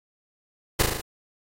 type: noise with echo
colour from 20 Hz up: pink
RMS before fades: -19 dBFS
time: 0.79-0.83 s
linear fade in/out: 10 ms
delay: 37 ms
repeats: 5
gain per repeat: -3 dB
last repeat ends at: 1.015 s
effects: AAC 48 kbps